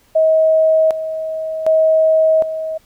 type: tone with tremolo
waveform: sine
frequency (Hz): 636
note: D#5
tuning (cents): +38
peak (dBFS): -9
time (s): 0.15-2.78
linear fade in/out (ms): 10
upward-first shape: square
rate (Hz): 0.66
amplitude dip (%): 70
effects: pink hiss -54 dBFS RMS until 2.85 s